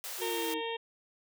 white high-pass noise, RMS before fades -40 dBFS, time 0.04-0.54 s, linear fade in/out 0 ms, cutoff 450 Hz, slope 96 dB/octave
sine linear sweep, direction down, 370 to 311.1 Hz, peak -36 dBFS, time 0.18-0.62 s, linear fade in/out 50 ms
harmonic tone, 458.6 Hz, A#4, 28 cents flat, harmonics 1 / 2 / 4 / 5 / 6 / 7 / 8, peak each -36 / -39 / -45 / -48 / -44 / -42 / -47 dBFS, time 0.21-0.77 s, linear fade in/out 10 ms
effects none

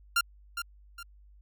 sawtooth tone with echo, 1390 Hz, F6, 9 cents flat, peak -19 dBFS, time 0.16-0.21 s, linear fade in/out 5 ms, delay 410 ms, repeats 2, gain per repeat -9 dB, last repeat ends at 1.03 s, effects added 50 Hz sine -53 dBFS peak until 1.41 s

